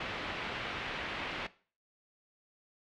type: low-pass noise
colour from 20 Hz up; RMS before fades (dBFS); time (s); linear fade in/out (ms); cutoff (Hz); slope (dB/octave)
white; -39; 0-1.47; 5; 3000; 24
effects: noise-tail reverb RT60 0.4 s tail -18 dB re dry